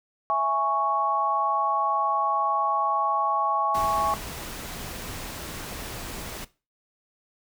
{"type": "chord", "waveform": "sine", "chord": "C# minor", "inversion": "first", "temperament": "equal", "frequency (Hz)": [659.3, 830.6, 1108.7], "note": ["E5", "G#5", "C#6"], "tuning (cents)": [0, 0, 0], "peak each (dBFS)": [-29, -26, -23], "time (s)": [0.3, 4.14], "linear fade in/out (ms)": 0}
{"type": "noise", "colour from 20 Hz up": "pink", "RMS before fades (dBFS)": -36, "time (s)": [3.74, 6.45], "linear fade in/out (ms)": 10}
{"effects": ["noise-tail reverb RT60 0.3 s tail -18 dB re dry"]}